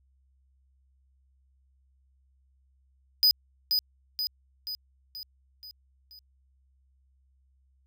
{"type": "tone with echo", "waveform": "square", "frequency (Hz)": 4978, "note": "D#8", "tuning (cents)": 0, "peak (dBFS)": -18, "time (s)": [3.23, 3.31], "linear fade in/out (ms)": 0, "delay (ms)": 480, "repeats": 6, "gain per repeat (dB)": -5, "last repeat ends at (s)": 6.19, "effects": ["added 66 Hz sine -63 dBFS peak until 7.86 s"]}